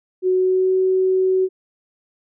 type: tone with pitch glide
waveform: sine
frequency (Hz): 370 to 375.2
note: F#4 to F#4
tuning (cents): 0 to +24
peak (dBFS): -14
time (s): 0.22-1.49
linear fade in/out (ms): 50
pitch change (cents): +24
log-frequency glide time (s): 0.32-0.74
effects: none